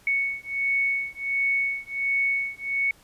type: beating tone pair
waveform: sine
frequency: 2217 / 2218.4 Hz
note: C#7 / C#7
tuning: 0 / +1 cents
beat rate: 1.4 Hz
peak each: -26 dBFS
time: 0.07-2.91 s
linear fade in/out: 2 ms
effects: pink hiss -56 dBFS RMS until 3.03 s + resampled to 32000 Hz